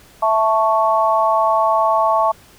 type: chord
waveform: sine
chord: A major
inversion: second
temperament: equal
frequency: 659.3 / 880 / 1108.7 Hz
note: E5 / A5 / C#6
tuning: 0 / 0 / 0 cents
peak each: -17 dBFS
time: 0.22-2.32 s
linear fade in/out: 10 ms
effects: pink hiss -47 dBFS RMS until 2.58 s